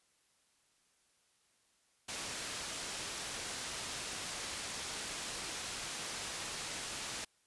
white low-pass noise, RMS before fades -42 dBFS, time 2.08-7.25 s, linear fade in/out 10 ms, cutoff 7600 Hz, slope 12 dB/octave, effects white hiss -73 dBFS RMS until 7.46 s + resampled to 24000 Hz

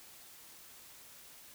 silence, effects white hiss -55 dBFS RMS until 1.54 s

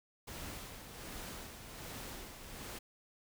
pink noise with tremolo, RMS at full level -45 dBFS, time 0.27-2.79 s, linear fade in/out 10 ms, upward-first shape sine, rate 1.3 Hz, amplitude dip 50%, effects none

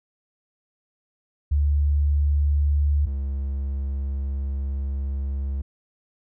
sine / triangle tone pair in turn, 72.6 / 68.53 Hz, D2 / C#2, -19 / -19 cents, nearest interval minor second, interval 100 cents, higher first, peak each -17 / -22 dBFS, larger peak first, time 1.51-3.06 / 3.06-5.62 s, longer second, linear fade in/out 10 ms, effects none

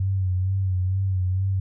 sine tone with vibrato, 94.1 Hz, F#2, 30 cents sharp, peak -20 dBFS, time 0-1.6 s, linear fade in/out 5 ms, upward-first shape sine, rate 2.2 Hz, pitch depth 51 cents each way, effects none

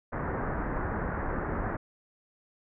pink low-pass noise, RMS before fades -32 dBFS, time 0.12-1.77 s, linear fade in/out 10 ms, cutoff 1800 Hz, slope 48 dB/octave, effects none

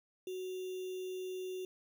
sine tone with sample-and-hold, 370.8 Hz, F#4, 4 cents sharp, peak -38 dBFS, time 0.27-1.65 s, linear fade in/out 2 ms, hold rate 3150 Hz, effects none

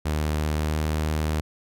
sawtooth tone with pitch glide, 76.3 to 77.23 Hz, D#2 to D#2, -33 to -12 cents, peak -19 dBFS, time 0.05-1.41 s, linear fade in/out 10 ms, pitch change +21 cents, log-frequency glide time 0.54-0.79 s, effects none

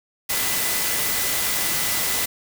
sine tone in noise, 2002 Hz, B6, 23 cents sharp, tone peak -33 dBFS, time 0.29-2.26 s, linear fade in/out 10 ms, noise white, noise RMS -23 dBFS, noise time 0.29-2.26 s, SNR -13 dB, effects none

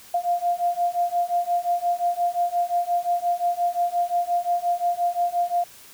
sine beating tone pair, 697 / 702.7 Hz, F5 / F5, -4 / +10 cents, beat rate 5.7 Hz, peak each -24 / -23 dBFS, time 0.14-5.64 s, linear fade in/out 5 ms, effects white hiss -47 dBFS RMS until 5.93 s

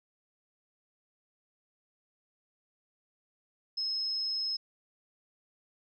sine tone, 5170 Hz, E8, 34 cents flat, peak -30 dBFS, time 3.77-4.57 s, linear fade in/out 10 ms, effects none

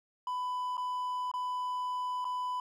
triangle tone with dropouts, 998 Hz, B5, 18 cents sharp, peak -30 dBFS, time 0.27-2.6 s, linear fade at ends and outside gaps 2 ms, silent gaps 0.77-0.778 / 1.315-1.338 / 2.245-2.251 s, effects none

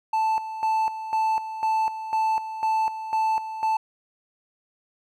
triangle tone with tremolo, 880 Hz, A5, in tune, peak -18 dBFS, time 0.13-3.77 s, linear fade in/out 5 ms, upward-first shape square, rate 2 Hz, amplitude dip 70%, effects none

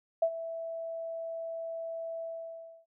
sine tone with ADSR envelope, 659.3 Hz, E5, in tune, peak -21 dBFS, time 0.22-2.86 s, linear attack 6 ms, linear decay 69 ms, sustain -14 dB, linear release 640 ms, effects none

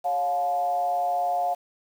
sine tone with frequency modulation, 710 Hz, F5, 28 cents sharp, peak -22 dBFS, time 0.04-1.55 s, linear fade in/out 20 ms, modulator 153 Hz, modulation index 0.58, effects 8-bit

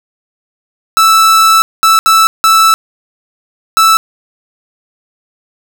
45% pulse tone bursts at uneven times, 1317 Hz, E6, 2 cents flat, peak -4 dBFS, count 5, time 0.97-1.62 / 1.83-1.99 / 2.06-2.27 / 2.44-2.74 / 3.77-3.97 s, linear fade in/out 0 ms, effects none

